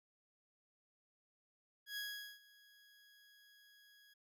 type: tone with ADSR envelope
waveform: 20% pulse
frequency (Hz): 1661.2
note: G#6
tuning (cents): 0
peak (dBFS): -36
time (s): 1.86-4.14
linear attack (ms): 110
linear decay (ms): 420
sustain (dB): -23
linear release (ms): 11
effects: none